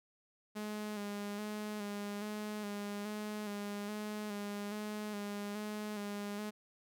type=tone with vibrato; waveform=sawtooth; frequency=207.7 Hz; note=G#3; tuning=in tune; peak=-35 dBFS; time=0.55-6.51 s; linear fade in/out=20 ms; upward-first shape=square; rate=1.2 Hz; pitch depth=29 cents each way; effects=none